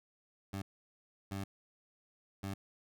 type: tone bursts at uneven times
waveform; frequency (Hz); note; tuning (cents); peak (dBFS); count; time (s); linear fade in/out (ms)
20% pulse; 97.8; G2; -4; -33; 3; 0.53-0.62 / 1.31-1.44 / 2.43-2.54; 5
effects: none